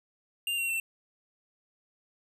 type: tone with pitch steps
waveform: square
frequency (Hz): 2794 / 2743 / 2693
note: F7 / F7 / E7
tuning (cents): 0 / -32 / +36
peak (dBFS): -29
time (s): 0.47-0.8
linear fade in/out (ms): 2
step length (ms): 110
effects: none